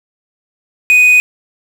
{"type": "tone with quantisation", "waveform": "triangle", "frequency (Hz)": 2489, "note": "D#7", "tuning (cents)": 0, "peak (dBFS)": -3, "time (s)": [0.9, 1.2], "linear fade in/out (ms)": 0, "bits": 5, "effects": []}